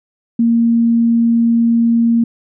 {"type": "tone", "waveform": "sine", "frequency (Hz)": 232.1, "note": "A#3", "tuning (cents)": -7, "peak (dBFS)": -9, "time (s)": [0.39, 2.24], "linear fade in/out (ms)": 5, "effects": []}